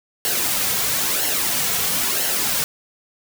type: noise with flanger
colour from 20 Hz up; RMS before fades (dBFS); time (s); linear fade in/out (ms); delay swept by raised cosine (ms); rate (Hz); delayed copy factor
white; -21; 0.25-2.64; 0; 0.82 to 3.42; 1; -0.55
effects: none